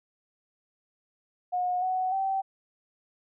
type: tone with pitch steps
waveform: sine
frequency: 723 / 744 / 773 Hz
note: F#5 / F#5 / G5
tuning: -40 / +9 / -24 cents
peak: -25 dBFS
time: 1.52-2.42 s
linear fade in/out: 20 ms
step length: 300 ms
effects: none